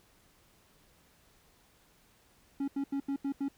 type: tone bursts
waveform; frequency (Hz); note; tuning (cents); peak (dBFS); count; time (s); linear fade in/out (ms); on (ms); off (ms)
triangle; 277.2; C#4; 0; -28; 6; 2.6-3.484; 5; 79; 82
effects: pink hiss -65 dBFS RMS until 3.57 s